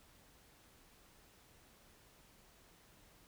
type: silence
effects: pink hiss -65 dBFS RMS until 3.27 s